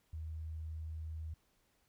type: tone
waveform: sine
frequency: 79.3 Hz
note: D#2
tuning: 33 cents sharp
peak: -40 dBFS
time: 0.13-1.34 s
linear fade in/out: 5 ms
effects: pink hiss -75 dBFS RMS until 1.88 s